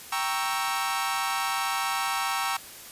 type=chord; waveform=sawtooth; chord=G diminished seventh; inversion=none; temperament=equal; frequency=784 / 932.3 / 1108.7 / 1318.5 Hz; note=G5 / Bb5 / Db6 / Fb6; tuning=0 / 0 / 0 / 0 cents; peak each=-28 dBFS; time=0.12-2.57 s; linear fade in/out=5 ms; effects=white hiss -44 dBFS RMS until 2.91 s + resampled to 32000 Hz